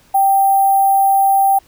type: tone with sample-and-hold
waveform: sine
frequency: 784 Hz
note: G5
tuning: in tune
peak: -9 dBFS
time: 0.14-1.59 s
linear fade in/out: 10 ms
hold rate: 11025 Hz
effects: pink hiss -51 dBFS RMS until 1.67 s

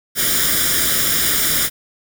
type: noise with comb filter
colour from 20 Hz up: white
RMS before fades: -17 dBFS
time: 0.15-1.7 s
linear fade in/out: 50 ms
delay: 0.57 ms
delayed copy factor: +0.75
effects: none

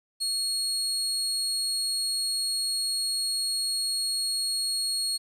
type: tone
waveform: 30% pulse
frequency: 4306 Hz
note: C8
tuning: 49 cents sharp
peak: -23 dBFS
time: 0.2-5.18 s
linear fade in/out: 20 ms
effects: resampled to 32000 Hz + 10-bit

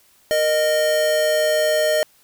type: tone pair together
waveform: square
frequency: 466.2 / 615.5 Hz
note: A#4 / D#5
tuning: 0 / -19 cents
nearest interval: perfect fourth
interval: 481 cents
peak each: -27 / -17 dBFS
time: 0.31-2.03 s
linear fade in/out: 0 ms
effects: white hiss -56 dBFS RMS until 2.23 s

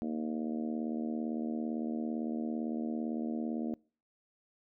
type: harmonic tone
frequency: 77.78 Hz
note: D#2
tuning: in tune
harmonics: 3 / 4 / 5 / 6 / 7 / 8 / 9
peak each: -34 / -39 / -46 / -48 / -49 / -48 / -50 dBFS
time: 0.02-3.74 s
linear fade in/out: 0 ms
effects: noise-tail reverb RT60 0.4 s tail -25 dB re dry

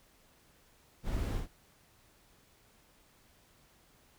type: noise with echo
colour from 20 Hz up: brown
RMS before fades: -35 dBFS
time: 1.03-1.42 s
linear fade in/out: 50 ms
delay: 58 ms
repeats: 1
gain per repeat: -3 dB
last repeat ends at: 1.478 s
effects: pink hiss -65 dBFS RMS until 4.18 s

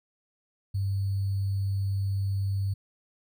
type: tone with sample-and-hold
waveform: sine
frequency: 98 Hz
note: G2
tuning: in tune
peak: -25 dBFS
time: 0.74-2.74 s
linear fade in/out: 10 ms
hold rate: 4410 Hz
effects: none

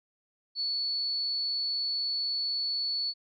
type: tone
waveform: sine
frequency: 4432 Hz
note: C#8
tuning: 1 cent flat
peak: -28 dBFS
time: 0.55-3.14 s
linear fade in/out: 50 ms
effects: none

